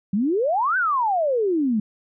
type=exponential two-way sweep; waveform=sine; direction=up then down; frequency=185 to 1568 to 203.8 Hz; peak=-18 dBFS; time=0.13-1.8 s; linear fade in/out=5 ms; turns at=0.77 s; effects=none